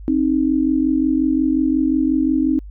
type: tone pair together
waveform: sine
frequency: 265.5 / 311.1 Hz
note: C4 / D#4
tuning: +25 / 0 cents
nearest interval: minor third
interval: 275 cents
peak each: -17 dBFS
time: 0.08-2.59 s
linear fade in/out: 0 ms
effects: added 50 Hz sine -32 dBFS peak until 2.7 s